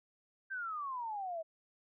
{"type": "exponential sweep", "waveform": "sine", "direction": "down", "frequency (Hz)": [1592, 632], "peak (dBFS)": -37, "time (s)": [0.5, 1.43], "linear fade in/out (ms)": 20, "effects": []}